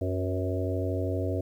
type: harmonic tone with a mistuned harmonic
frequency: 92.5 Hz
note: F#2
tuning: in tune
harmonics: 1 / 3 / 4 / 5 / 6 / 7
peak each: -29 / -34 / -35 / -36 / -37 / -37 dBFS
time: 0.01-1.41 s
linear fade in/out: 5 ms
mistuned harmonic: 5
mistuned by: +44 cents
effects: 10-bit